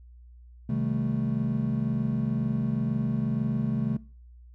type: chord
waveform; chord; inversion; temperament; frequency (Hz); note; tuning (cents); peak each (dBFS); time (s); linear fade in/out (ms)
triangle; A half-diminished seventh; first; just; 132 / 158.4 / 198 / 220; C3 / Eb3 / G3 / A3; +16 / +31 / +18 / 0; -27 / -31 / -32 / -27; 0.69-3.97; 5
effects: noise-tail reverb RT60 0.4 s tail -21 dB re dry + added 60 Hz sine -47 dBFS peak until 4.54 s